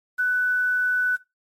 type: tone with quantisation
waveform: sine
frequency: 1492 Hz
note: F#6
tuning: 14 cents sharp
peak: -18 dBFS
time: 0.18-1.17 s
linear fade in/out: 20 ms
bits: 8
effects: noise-tail reverb RT60 0.2 s tail -17 dB re dry + MP3 64 kbps